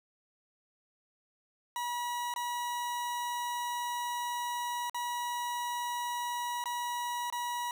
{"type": "tone with dropouts", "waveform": "40% pulse", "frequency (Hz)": 966, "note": "B5", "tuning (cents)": -39, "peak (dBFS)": -32, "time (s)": [1.76, 7.71], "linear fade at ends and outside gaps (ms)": 1, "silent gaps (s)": [[2.339, 2.361], [4.897, 4.945], [6.64, 6.657], [7.301, 7.325]], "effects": []}